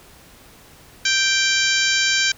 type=harmonic tone; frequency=784 Hz; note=G5; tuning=in tune; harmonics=2 / 3 / 4 / 5 / 6 / 7 / 8 / 9; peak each=-21 / -23 / -24 / -25 / -26 / -26 / -27 / -28 dBFS; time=1.05-2.32 s; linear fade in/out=5 ms; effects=pink hiss -47 dBFS RMS until 2.37 s